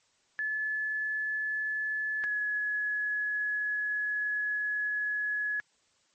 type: tone pair in turn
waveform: sine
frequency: 1724 / 1692.4 Hz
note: A6 / G#6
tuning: -36 / +32 cents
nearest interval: unison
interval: 32 cents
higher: first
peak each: -29 / -28 dBFS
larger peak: second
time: 0.39-2.24 / 2.24-5.6 s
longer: second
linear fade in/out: 0 ms
effects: white hiss -69 dBFS RMS until 6.14 s + MP3 32 kbps